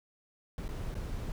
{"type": "noise with dropouts", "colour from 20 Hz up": "brown", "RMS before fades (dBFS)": -37, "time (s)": [0.58, 1.32], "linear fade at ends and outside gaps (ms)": 1, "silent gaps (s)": [[0.681, 0.689], [0.943, 0.952]], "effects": []}